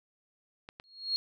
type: clicks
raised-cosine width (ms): 0.3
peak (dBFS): -28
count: 2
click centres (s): 0.689 / 0.799
type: tone with exponential growth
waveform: sine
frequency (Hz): 4287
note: C8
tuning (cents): +41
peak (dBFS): -24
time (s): 0.84-1.16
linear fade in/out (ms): 0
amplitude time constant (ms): 69
effects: none